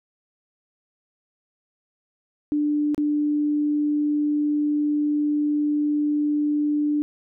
sine tone with dropouts, 296.2 Hz, D4, 15 cents sharp, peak -19 dBFS, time 2.52-7.02 s, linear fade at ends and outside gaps 0 ms, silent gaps 2.946-2.979 s, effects none

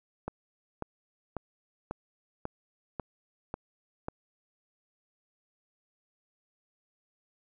click train, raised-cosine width 1 ms, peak -20 dBFS, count 8, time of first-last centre 0.28-4.084 s, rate 1.84 Hz, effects none

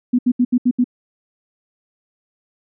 sine tone bursts, 246.9 Hz, B3, in tune, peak -11 dBFS, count 6, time 0.13-0.843 s, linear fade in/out 10 ms, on 58 ms, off 73 ms, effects none

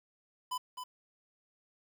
square tone with echo, 1003 Hz, B5, 26 cents sharp, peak -34 dBFS, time 0.51-0.58 s, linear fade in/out 10 ms, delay 260 ms, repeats 1, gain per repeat -6 dB, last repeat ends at 0.84 s, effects 10-bit

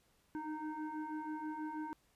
sine tone with frequency modulation, 311.1 Hz, D#4, in tune, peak -39 dBFS, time 0.35-1.93 s, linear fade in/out 0 ms, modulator 616 Hz, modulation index 1.3, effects pink hiss -73 dBFS RMS until 2.15 s + resampled to 32000 Hz

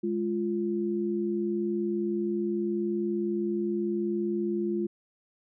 sine tone pair together, 207.7 / 346.9 Hz, G#3 / F4, 0 / -12 cents, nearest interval major sixth, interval 888 cents, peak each -30 / -28 dBFS, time 0.03-4.87 s, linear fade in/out 10 ms, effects none

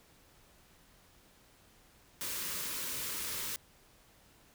white band-stop noise, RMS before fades -38 dBFS, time 2.21-3.56 s, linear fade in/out 0 ms, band 600 to 880 Hz, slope 96 dB/octave, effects pink hiss -63 dBFS RMS until 4.54 s

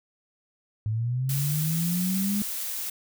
sine linear sweep, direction up, 105.6 to 207.3 Hz, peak -24 dBFS, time 0.86-2.42 s, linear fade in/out 0 ms
blue noise, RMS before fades -32 dBFS, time 1.29-2.9 s, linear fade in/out 5 ms
effects none

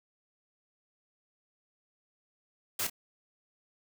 white noise with echo, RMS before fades -32 dBFS, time 2.79-2.87 s, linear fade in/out 5 ms, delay 29 ms, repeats 1, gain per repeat -10 dB, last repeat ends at 2.899 s, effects none

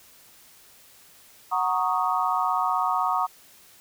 sine chord, D# minor seventh, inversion first, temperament equal, 740 / 932.3 / 1108.7 / 1244.5 Hz, F#5 / A#5 / C#6 / D#6, 0 / 0 / 0 / 0 cents, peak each -27 dBFS, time 1.51-3.27 s, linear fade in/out 20 ms, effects white hiss -53 dBFS RMS until 3.8 s

